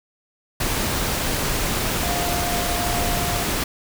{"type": "tone in noise", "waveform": "sine", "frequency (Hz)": 702, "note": "F5", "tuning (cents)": 9, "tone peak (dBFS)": -27, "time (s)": [2.03, 3.43], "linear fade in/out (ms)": 5, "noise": "pink", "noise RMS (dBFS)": -23, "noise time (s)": [0.6, 3.64], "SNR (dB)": -7, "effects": []}